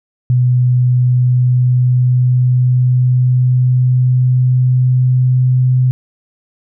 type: tone with pitch glide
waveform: sine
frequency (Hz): 124.8 to 127.5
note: B2 to C3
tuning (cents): +19 to -44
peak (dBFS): -8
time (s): 0.3-5.91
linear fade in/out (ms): 0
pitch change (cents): +37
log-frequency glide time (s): 1.05-5.74
effects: none